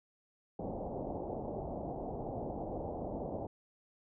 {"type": "low-pass noise", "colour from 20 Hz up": "white", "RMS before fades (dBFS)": -40, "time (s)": [0.59, 3.47], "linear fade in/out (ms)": 5, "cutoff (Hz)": 780, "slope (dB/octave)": 48, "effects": []}